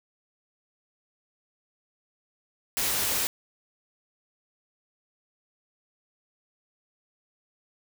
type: noise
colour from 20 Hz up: white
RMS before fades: -27 dBFS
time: 2.77-3.27 s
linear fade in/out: 0 ms
effects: none